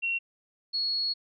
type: tone pair in turn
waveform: sine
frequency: 2734 / 4340 Hz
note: F7 / C#8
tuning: -37 / -37 cents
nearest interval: minor sixth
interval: 800 cents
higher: second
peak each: -26 dBFS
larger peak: neither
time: 0.02-0.19 / 0.73-1.14 s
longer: second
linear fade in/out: 20 ms
effects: none